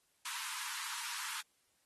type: high-pass noise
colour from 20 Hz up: pink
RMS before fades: -42 dBFS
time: 0.25-1.41 s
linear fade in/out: 5 ms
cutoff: 900 Hz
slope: 96 dB/octave
effects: white hiss -75 dBFS RMS until 1.85 s + AAC 32 kbps